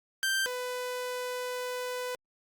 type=tone pair in turn; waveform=sawtooth; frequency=1568 / 498.8 Hz; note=G6 / B4; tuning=0 / +17 cents; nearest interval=octave + minor sixth; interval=1983 cents; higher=first; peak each=-23 / -29 dBFS; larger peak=first; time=0.23-0.46 / 0.46-2.15 s; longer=second; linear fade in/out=0 ms; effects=Opus 48 kbps